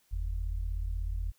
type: tone pair together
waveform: sine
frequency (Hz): 44.41 / 80.8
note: F1 / E2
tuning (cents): +30 / -34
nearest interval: minor seventh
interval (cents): 1036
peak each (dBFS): -31 / -37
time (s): 0.11-1.32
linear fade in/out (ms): 20
effects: white hiss -69 dBFS RMS until 1.38 s